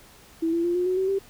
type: tone with pitch steps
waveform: sine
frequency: 327.7 / 337.5 / 347.6 / 358 / 368.7 / 379.7 / 391.1 Hz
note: E4 / E4 / F4 / F4 / F#4 / F#4 / G4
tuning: -10 / +41 / -8 / +43 / -6 / +45 / -4 cents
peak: -21 dBFS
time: 0.42-1.19 s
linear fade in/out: 10 ms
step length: 110 ms
effects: pink hiss -51 dBFS RMS until 1.29 s